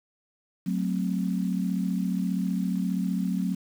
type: chord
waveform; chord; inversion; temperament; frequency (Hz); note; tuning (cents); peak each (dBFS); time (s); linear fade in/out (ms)
sine; F# diminished; none; equal; 185 / 220 / 261.6; F#3 / A3 / C4; 0 / 0 / 0; -26 / -31 / -32; 0.66-3.55; 10
effects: 8-bit